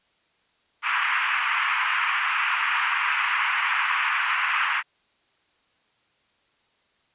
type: band-pass noise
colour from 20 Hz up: pink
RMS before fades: -24 dBFS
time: 0.82-4.83 s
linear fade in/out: 50 ms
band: 1000 to 2800 Hz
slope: 48 dB/octave
effects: white hiss -66 dBFS RMS until 7.14 s + resampled to 8000 Hz